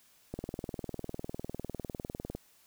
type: click train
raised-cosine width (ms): 2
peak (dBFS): -23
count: 41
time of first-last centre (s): 0.34-2.35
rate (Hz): 19.9
effects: white hiss -64 dBFS RMS until 2.66 s